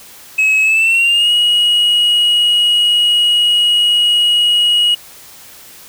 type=tone with pitch glide; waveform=sine; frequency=2568 to 2899 Hz; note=E7 to F#7; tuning=-46 to -36 cents; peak=-6 dBFS; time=0.38-4.95 s; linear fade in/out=10 ms; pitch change=+210 cents; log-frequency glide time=0.62-1.32 s; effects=tanh soft clip ceiling -8 dBFS + white hiss -38 dBFS RMS until 5.88 s